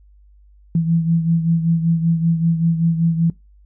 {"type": "beating tone pair", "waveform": "sine", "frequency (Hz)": [165, 170.2], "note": ["E3", "F3"], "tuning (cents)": [2, -44], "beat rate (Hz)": 5.2, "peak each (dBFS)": [-15, -22], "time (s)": [0.75, 3.3], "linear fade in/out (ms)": 2, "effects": ["noise-tail reverb RT60 0.2 s tail -21 dB re dry", "added 50 Hz sine -46 dBFS peak until 3.65 s"]}